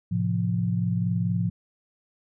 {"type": "chord", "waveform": "sine", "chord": "F major", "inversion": "first", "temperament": "equal", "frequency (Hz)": [110, 130.81, 174.61], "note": ["A2", "C3", "F3"], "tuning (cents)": [0, 0, 0], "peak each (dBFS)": [-26, -31, -25], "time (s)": [0.11, 1.5], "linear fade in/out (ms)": 10, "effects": []}